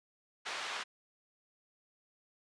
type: band-pass noise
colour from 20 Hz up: pink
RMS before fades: -40 dBFS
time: 0.45-0.84 s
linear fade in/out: 20 ms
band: 930 to 4300 Hz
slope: 12 dB/octave
effects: resampled to 22050 Hz